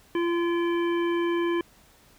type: harmonic tone with a mistuned harmonic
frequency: 342.6 Hz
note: F4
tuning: 33 cents flat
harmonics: 1 / 3 / 5 / 7 / 9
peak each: -23 / -33 / -37 / -40 / -42 dBFS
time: 0.15-1.61 s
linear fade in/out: 2 ms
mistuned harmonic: 7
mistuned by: -46 cents
effects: pink hiss -57 dBFS RMS until 2.18 s